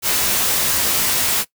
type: noise with comb filter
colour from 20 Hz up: white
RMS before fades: -18 dBFS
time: 0.02-1.45 s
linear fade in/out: 50 ms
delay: 17 ms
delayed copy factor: -0.55
effects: noise-tail reverb RT60 0.1 s tail -19 dB re dry